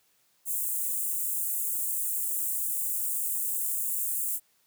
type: high-pass noise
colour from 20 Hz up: white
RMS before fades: -30 dBFS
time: 0.45-4.4 s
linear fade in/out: 50 ms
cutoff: 7600 Hz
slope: 48 dB/octave
effects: white hiss -68 dBFS RMS until 4.66 s + high-pass 80 Hz 12 dB/octave